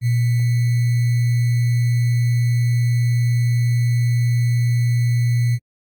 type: tone with sample-and-hold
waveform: sine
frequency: 119.9 Hz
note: A#2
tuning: 49 cents sharp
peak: -14 dBFS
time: 0.01-5.59 s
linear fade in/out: 50 ms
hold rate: 2100 Hz
effects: Opus 24 kbps